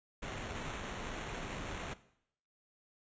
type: noise with sample-and-hold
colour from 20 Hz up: pink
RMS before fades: -42 dBFS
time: 0.22-1.94 s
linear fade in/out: 10 ms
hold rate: 4900 Hz
effects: noise-tail reverb RT60 0.7 s tail -17 dB re dry + resampled to 16000 Hz